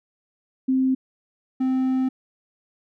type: tone pair in turn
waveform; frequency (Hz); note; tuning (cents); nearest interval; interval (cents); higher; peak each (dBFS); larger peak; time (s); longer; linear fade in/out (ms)
sine / triangle; 261.6 / 260.1; C4 / C4; 0 / -10; unison; 10; first; -17 / -17; neither; 0.68-0.95 / 1.6-2.09; second; 10
effects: none